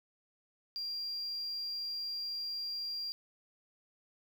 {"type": "tone", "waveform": "sine", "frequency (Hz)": 4766, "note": "D8", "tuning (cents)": 25, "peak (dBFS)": -34, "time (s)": [0.76, 3.12], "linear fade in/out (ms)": 0, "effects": ["tanh soft clip ceiling -34 dBFS", "10-bit"]}